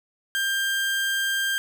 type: tone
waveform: 30% pulse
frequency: 1590 Hz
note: G6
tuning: 24 cents sharp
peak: -20 dBFS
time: 0.35-1.58 s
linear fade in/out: 0 ms
effects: none